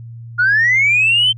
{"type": "linear sweep", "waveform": "sine", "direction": "up", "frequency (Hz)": [1403, 3121], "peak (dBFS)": -9, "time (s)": [0.38, 1.33], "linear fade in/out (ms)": 20, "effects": ["tanh soft clip ceiling -6 dBFS", "added 116 Hz sine -30 dBFS peak until 1.37 s"]}